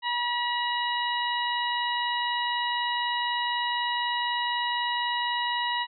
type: harmonic tone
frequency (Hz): 964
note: B5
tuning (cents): -42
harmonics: 1 / 2 / 3 / 4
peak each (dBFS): -28 / -31 / -33 / -34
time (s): 0.02-5.87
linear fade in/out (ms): 50
effects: none